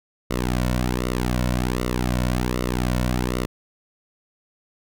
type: tone with flanger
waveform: sawtooth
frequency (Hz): 61.74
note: B1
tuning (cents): 0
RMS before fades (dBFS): -23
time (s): 0.3-3.46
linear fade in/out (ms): 10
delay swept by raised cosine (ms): 1.2 to 2.5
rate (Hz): 1.3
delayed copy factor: -0.8
effects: none